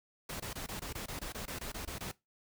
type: noise bursts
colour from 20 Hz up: pink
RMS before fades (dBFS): -41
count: 14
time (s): 0.29-2.116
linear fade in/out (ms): 5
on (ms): 110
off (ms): 22
effects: noise-tail reverb RT60 0.2 s tail -20 dB re dry